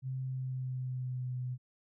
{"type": "tone with pitch glide", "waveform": "sine", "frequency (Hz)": [130.81, 125.99], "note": ["C3", "B2"], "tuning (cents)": [0, 35], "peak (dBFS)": -34, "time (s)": [0.02, 1.58], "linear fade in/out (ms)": 50, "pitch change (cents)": -65, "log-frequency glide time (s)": [0.2, 1.34], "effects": []}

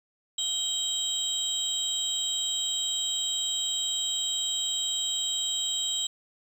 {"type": "tone cluster", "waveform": "sine", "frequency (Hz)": [3150, 3816, 7690], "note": ["G7", "A#7", "B8"], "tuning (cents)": [8, 40, -47], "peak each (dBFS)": [-29, -31, -30], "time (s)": [0.38, 6.07], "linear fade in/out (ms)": 5, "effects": ["tanh soft clip ceiling -21 dBFS", "9-bit"]}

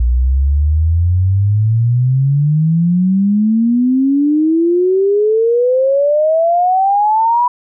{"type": "exponential sweep", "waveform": "sine", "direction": "up", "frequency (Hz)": [58.27, 987.8], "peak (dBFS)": -9, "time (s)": [0, 7.48], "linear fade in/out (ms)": 5, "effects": []}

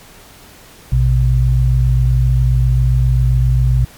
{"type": "tone pair together", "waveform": "sine", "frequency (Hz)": [58.51, 126], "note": ["A#1", "B2"], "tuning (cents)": [7, 35], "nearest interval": "octave + minor second", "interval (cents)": 1328, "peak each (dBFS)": -12, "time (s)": [0.92, 3.85], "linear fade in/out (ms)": 5, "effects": ["pink hiss -41 dBFS RMS until 3.97 s", "MP3 96 kbps"]}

